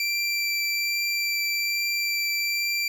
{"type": "tone with vibrato", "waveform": "25% pulse", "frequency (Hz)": 2349, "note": "D7", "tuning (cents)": 0, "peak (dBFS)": -20, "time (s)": [0, 2.88], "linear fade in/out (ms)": 2, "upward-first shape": "triangle", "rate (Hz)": 1.2, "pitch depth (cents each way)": 9, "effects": []}